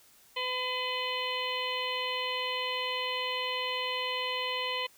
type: harmonic tone with a mistuned harmonic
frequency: 505 Hz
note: B4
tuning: 39 cents sharp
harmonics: 1 / 2 / 4 / 5 / 6 / 7 / 8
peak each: -38 / -36 / -38 / -39 / -35 / -45 / -43 dBFS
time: 0.36-4.87 s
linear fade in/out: 10 ms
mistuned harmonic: 8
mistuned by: +47 cents
effects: white hiss -60 dBFS RMS until 4.97 s